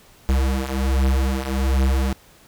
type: beating tone pair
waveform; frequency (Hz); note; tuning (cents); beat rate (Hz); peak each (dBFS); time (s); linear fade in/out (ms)
square; 65.41 / 66.71; C2 / C2; 0 / +34; 1.3; -23 / -20; 0.29-2.13; 0
effects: pink hiss -51 dBFS RMS until 2.47 s